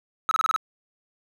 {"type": "tone bursts", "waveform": "triangle", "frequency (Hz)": 1289, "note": "E6", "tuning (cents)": -39, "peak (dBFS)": -17, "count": 6, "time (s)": [0.29, 0.562], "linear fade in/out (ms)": 0, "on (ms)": 22, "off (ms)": 28, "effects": []}